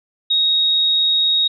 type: tone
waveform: sine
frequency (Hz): 3764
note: A#7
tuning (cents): +16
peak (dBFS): -13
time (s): 0.3-1.48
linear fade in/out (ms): 10
effects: none